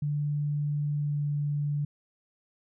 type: tone with pitch glide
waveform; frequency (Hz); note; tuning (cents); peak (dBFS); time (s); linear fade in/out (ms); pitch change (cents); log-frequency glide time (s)
sine; 146.83 to 145.9; D3 to D3; 0 to -11; -26; 0.02-1.85; 5; -11; 0.96-1.22
effects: none